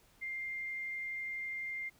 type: tone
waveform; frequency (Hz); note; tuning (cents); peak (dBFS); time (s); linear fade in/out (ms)
sine; 2104; C7; +9; -37; 0.21-1.9; 20
effects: pink hiss -66 dBFS RMS until 1.99 s